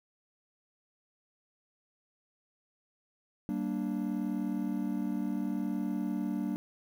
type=chord; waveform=triangle; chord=G minor; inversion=none; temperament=equal with one note detuned; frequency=193.41 / 233.1 / 293.7 Hz; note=G3 / Bb3 / D4; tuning=-23 / 0 / 0 cents; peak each=-33 dBFS; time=3.49-6.56 s; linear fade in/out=0 ms; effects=10-bit